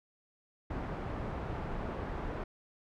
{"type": "low-pass noise", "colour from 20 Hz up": "pink", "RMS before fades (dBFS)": -38, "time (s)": [0.7, 2.44], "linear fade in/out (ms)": 5, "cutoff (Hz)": 1200, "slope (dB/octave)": 12, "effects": []}